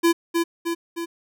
square tone with echo, 337.1 Hz, E4, 39 cents sharp, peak -15 dBFS, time 0.03-0.13 s, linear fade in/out 20 ms, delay 310 ms, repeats 3, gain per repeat -4 dB, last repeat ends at 1.06 s, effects none

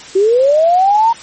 sine linear sweep, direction up, 370 to 938 Hz, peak -7 dBFS, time 0.15-1.13 s, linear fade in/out 10 ms, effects white hiss -33 dBFS RMS until 1.22 s + MP3 32 kbps

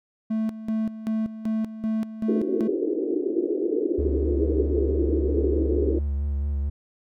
triangle tone with tremolo, 220 Hz, A3, in tune, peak -20 dBFS, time 0.3-2.68 s, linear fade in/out 10 ms, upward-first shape square, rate 2.6 Hz, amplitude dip 75%
pink band-pass noise, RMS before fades -25 dBFS, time 2.28-5.99 s, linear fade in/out 5 ms, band 310 to 430 Hz, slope 48 dB/octave
triangle tone with vibrato, 71.2 Hz, C#2, 47 cents sharp, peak -21 dBFS, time 3.98-6.7 s, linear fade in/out 10 ms, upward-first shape sine, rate 4.5 Hz, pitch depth 34 cents each way
effects none

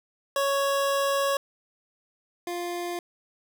25% pulse tone pair in turn, 555 / 349.6 Hz, C#5 / F4, +2 / +2 cents, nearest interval minor sixth, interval 800 cents, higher first, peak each -19 / -26 dBFS, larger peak first, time 0.36-1.37 / 2.47-2.99 s, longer first, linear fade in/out 2 ms, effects none

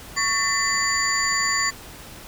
sine tone cluster, 1117 / 1789 / 2014 / 4646 / 7040 Hz, C#6 / A6 / B6 / D8 / A8, +13 / +28 / +33 / -20 / 0 cents, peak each -26 dBFS, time 0.16-1.71 s, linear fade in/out 20 ms, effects pink hiss -41 dBFS RMS until 2.27 s

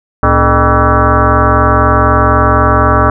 sine tone with frequency modulation, 608 Hz, D#5, 40 cents flat, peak -5 dBFS, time 0.23-3.1 s, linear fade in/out 2 ms, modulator 180 Hz, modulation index 4.5, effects none

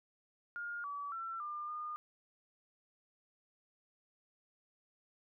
sine tone with pitch steps, 1417 / 1145 / 1346 / 1199 / 1217 Hz, F6 / D6 / E6 / D6 / D#6, +25 / -44 / +36 / +36 / -39 cents, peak -39 dBFS, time 0.56-1.96 s, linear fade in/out 0 ms, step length 280 ms, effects none

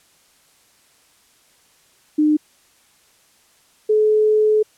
sine tone pair in turn, 303.2 / 428.8 Hz, D#4 / A4, -45 / -45 cents, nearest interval tritone, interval 600 cents, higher second, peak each -12 dBFS, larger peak neither, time 2.18-2.37 / 3.89-4.63 s, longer second, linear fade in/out 10 ms, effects white hiss -56 dBFS RMS until 4.77 s + low-pass 11000 Hz 12 dB/octave

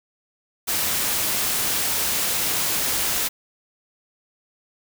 white noise, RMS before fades -23 dBFS, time 0.67-3.29 s, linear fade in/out 20 ms, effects none

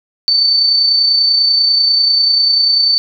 sine tone with amplitude modulation, 4537 Hz, C#8, 39 cents sharp, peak -7 dBFS, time 0.28-2.98 s, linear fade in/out 0 ms, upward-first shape sine, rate 30.2 Hz, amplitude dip 35%, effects none

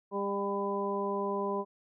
harmonic tone with a mistuned harmonic, 200 Hz, G3, 35 cents sharp, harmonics 1 / 2 / 3 / 4 / 5, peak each -37 / -33 / -38 / -42 / -35 dBFS, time 0.11-1.65 s, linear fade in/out 50 ms, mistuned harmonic 4, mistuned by -20 cents, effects none

